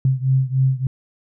sine beating tone pair, 130.81 / 134.21 Hz, C3 / C3, 0 / +44 cents, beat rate 3.4 Hz, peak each -17 / -19 dBFS, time 0.05-0.87 s, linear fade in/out 2 ms, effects none

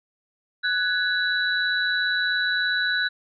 sine tone cluster, 1489 / 1672 / 3935 Hz, F#6 / G#6 / B7, +11 / +11 / -7 cents, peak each -23 / -27 / -27 dBFS, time 0.63-3.09 s, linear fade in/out 20 ms, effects none

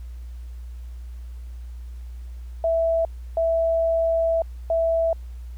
sine tone bursts at uneven times, 659.3 Hz, E5, in tune, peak -18 dBFS, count 3, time 2.64-3.05 / 3.37-4.42 / 4.7-5.13 s, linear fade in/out 2 ms, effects added 60 Hz sine -33 dBFS peak until 5.57 s + pink hiss -59 dBFS RMS until 5.57 s

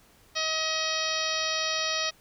harmonic tone, 634 Hz, D#5, 32 cents sharp, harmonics 1 / 2 / 3 / 4 / 5 / 6 / 7 / 8 / 9, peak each -35 / -35 / -35 / -35 / -35 / -35 / -35 / -35 / -35 dBFS, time 0.35-2.11 s, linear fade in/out 20 ms, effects pink hiss -59 dBFS RMS until 2.2 s

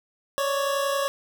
25% pulse tone pair together, 554.4 / 585.3 Hz, C#5 / D5, 0 / -6 cents, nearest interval minor second, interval 94 cents, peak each -20 / -28 dBFS, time 0.38-1.08 s, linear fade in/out 0 ms, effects none

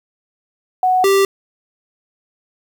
sine / square tone pair in turn, 740 / 392 Hz, F#5 / G4, 0 / 0 cents, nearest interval major seventh, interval 1100 cents, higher first, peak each -11 dBFS, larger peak neither, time 0.83-1.04 / 1.04-1.25 s, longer neither, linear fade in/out 2 ms, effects 8-bit

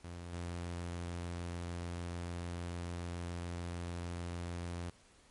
sawtooth tone with level steps, 86.8 Hz, F2, 10 cents flat, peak -40 / -35 dBFS, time 0.04-4.9 s, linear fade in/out 5 ms, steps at 0.32 s, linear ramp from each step 20 ms, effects pink hiss -64 dBFS RMS until 5.3 s + MP3 48 kbps

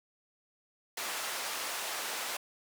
pink band-pass noise, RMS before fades -37 dBFS, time 0.97-2.37 s, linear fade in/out 5 ms, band 710 to 15000 Hz, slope 12 dB/octave, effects none

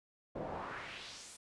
brown noise with band-pass filter sweep, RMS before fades -45 dBFS, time 0.35-1.37 s, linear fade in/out 10 ms, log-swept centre 450 to 10000 Hz, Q 1.8, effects resampled to 24000 Hz

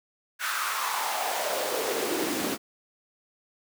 pink noise with high-pass filter sweep, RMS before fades -29 dBFS, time 0.39-2.58 s, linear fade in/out 50 ms, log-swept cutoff 1500 to 250 Hz, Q 3.5, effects none

